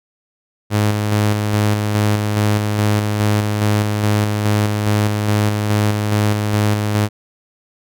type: tone with tremolo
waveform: sawtooth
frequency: 105 Hz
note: G#2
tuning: 19 cents sharp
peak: -9 dBFS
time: 0.7-7.09 s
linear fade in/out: 50 ms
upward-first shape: square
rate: 2.4 Hz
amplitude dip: 35%
effects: none